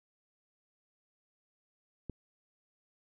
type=click; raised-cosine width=3 ms; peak=-26 dBFS; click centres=2.097 s; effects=none